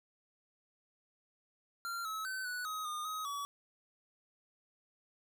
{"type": "tone with pitch steps", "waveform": "square", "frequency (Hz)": [1380, 1293, 1527, 1478, 1264, 1219, 1264, 1138], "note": ["F6", "E6", "G6", "F#6", "D#6", "D#6", "D#6", "C#6"], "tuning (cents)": [-21, -34, -46, -2, 27, -36, 27, 45], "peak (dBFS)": -38, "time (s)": [1.85, 3.45], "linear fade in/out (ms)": 0, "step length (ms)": 200, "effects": []}